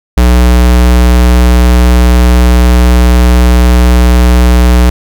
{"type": "tone", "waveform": "square", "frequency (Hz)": 61, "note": "B1", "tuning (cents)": -21, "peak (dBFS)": -3, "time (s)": [0.17, 4.9], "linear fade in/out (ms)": 5, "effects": []}